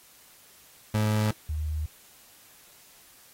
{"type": "tone pair in turn", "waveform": ["30% pulse", "sine"], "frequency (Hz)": [107.2, 76.84], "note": ["A2", "D#2"], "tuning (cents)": [-45, -21], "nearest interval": "tritone", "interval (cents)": 576, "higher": "first", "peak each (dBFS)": [-20, -27], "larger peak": "first", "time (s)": [[0.94, 1.31], [1.49, 1.86]], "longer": "neither", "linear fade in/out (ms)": 5, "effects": ["white hiss -55 dBFS RMS until 3.33 s", "AAC 48 kbps"]}